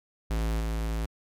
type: tone with level steps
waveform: square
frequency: 55 Hz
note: A1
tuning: in tune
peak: -26 / -28 dBFS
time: 0.3-1.06 s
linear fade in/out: 10 ms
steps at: 0.6 s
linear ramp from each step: 2 ms
effects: MP3 96 kbps